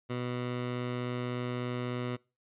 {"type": "tone", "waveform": "15% pulse", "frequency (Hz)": 123.47, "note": "B2", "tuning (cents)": 0, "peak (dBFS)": -26, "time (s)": [0.09, 2.17], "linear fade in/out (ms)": 20, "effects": ["noise-tail reverb RT60 0.3 s tail -24 dB re dry", "resampled to 8000 Hz"]}